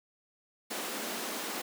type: high-pass noise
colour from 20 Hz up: pink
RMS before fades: -37 dBFS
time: 0.7-1.62 s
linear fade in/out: 10 ms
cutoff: 210 Hz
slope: 48 dB/octave
effects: none